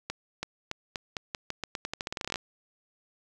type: accelerating click train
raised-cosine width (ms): 0.2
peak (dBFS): -15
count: 22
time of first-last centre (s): 0.1-2.358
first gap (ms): 330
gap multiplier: 0.86
effects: none